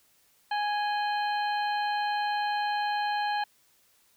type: harmonic tone with a mistuned harmonic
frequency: 830.6 Hz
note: G#5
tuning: in tune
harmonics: 1 / 2 / 3 / 4 / 5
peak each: -27 / -34 / -42 / -41 / -41 dBFS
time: 0.51-3.44 s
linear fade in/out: 5 ms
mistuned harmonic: 4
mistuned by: -120 cents
effects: white hiss -65 dBFS RMS until 4.16 s